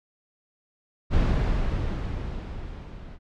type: noise with level ramp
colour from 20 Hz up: brown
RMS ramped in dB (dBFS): -20 to -41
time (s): 1.1-3.19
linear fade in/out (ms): 50
effects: low-pass 4000 Hz 12 dB/octave